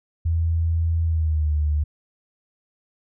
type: tone with pitch glide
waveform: sine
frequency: 82.6 to 74.87 Hz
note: E2 to D2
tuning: +4 to +34 cents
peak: -18 dBFS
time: 0.25-1.84 s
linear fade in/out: 10 ms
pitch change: -170 cents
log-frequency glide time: 1.04-1.53 s
effects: none